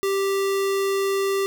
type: tone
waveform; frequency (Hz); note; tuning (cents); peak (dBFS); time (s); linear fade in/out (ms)
square; 392; G4; 0; -21; 0.03-1.46; 0
effects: none